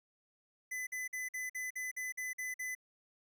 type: tone bursts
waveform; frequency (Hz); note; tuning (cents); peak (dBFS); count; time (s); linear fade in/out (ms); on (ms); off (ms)
square; 2011; B6; +31; -38; 10; 0.71-2.751; 10; 160; 49
effects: none